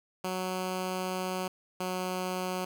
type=tone pair in turn; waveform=10% pulse; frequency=185 / 183.83 Hz; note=F#3 / F#3; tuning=0 / -11 cents; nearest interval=unison; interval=11 cents; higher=first; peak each=-23 dBFS; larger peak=neither; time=0.24-1.48 / 1.8-2.65 s; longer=first; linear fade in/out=5 ms; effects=none